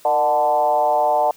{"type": "tone with frequency modulation", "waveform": "sine", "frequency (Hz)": 740, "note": "F#5", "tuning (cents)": 0, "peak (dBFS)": -14, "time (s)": [0.05, 1.31], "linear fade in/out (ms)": 2, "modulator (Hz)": 139, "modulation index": 1.3, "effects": ["white hiss -49 dBFS RMS until 1.36 s"]}